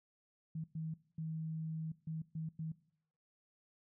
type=tone bursts at uneven times; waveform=sine; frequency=159.5 Hz; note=D#3; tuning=43 cents sharp; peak=-38 dBFS; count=6; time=0.55-0.64 / 0.75-0.94 / 1.18-1.92 / 2.07-2.22 / 2.35-2.49 / 2.59-2.72 s; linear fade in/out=5 ms; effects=noise-tail reverb RT60 0.7 s tail -20 dB re dry